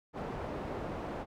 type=low-pass noise; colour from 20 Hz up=white; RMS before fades=-39 dBFS; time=0.13-1.26 s; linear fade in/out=50 ms; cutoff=690 Hz; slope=12 dB/octave; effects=none